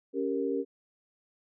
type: chord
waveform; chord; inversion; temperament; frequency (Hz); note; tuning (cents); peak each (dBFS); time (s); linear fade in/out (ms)
sine; G diminished; second; equal; 277.2 / 392 / 466.2; Db4 / G4 / Bb4; 0 / 0 / 0; -32; 0.13-0.65; 50
effects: none